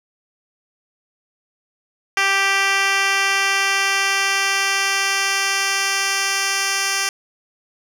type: tone with band-pass filter sweep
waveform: 10% pulse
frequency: 392 Hz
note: G4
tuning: in tune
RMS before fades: -19 dBFS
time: 2.17-7.09 s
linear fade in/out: 2 ms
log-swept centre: 2800 to 5300 Hz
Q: 0.86
effects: 8-bit